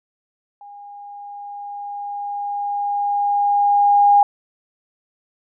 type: tone with level ramp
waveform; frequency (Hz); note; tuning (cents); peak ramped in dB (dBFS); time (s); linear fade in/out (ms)
sine; 814; G#5; -35; -37 to -8; 0.61-4.23; 2
effects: none